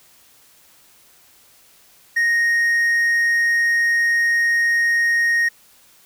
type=tone; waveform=triangle; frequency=1864.7 Hz; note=A#6; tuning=in tune; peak=-13 dBFS; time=2.16-5.49 s; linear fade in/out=10 ms; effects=white hiss -52 dBFS RMS until 6.05 s